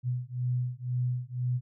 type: beating tone pair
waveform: sine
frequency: 123.47 / 125.47 Hz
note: B2 / B2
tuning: 0 / +28 cents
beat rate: 2 Hz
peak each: -31 dBFS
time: 0.03-1.61 s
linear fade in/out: 50 ms
effects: none